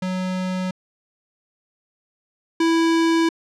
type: tone pair in turn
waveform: square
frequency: 185 / 329.6 Hz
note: F#3 / E4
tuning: 0 / 0 cents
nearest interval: minor seventh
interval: 1000 cents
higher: second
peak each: -23 / -16 dBFS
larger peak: second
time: 0.02-0.71 / 2.6-3.29 s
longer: neither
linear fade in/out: 5 ms
effects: low-pass 6000 Hz 12 dB/octave